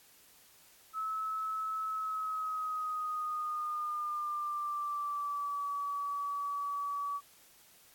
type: tone with pitch glide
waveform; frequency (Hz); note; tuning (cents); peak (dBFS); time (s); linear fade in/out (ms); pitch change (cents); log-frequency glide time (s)
sine; 1297 to 1142.2; E6 to D6; -28 to -49; -33; 0.93-7.21; 50; -221; 1.84-5.68
effects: white hiss -61 dBFS RMS until 7.94 s + AAC 64 kbps